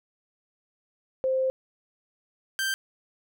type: tone pair in turn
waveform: sine / sawtooth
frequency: 523.3 / 1568.1 Hz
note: C5 / G6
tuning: 0 / 0 cents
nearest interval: octave + perfect fifth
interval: 1900 cents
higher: second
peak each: -22 dBFS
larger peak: neither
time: 1.24-1.5 / 2.59-2.74 s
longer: first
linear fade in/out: 0 ms
effects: none